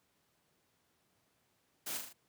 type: noise with echo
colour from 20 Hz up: white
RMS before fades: -40 dBFS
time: 1.86-1.98 s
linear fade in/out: 10 ms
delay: 38 ms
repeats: 4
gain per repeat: -4 dB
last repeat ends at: 2.132 s
effects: pink hiss -75 dBFS RMS until 2.28 s + high-pass 100 Hz 12 dB/octave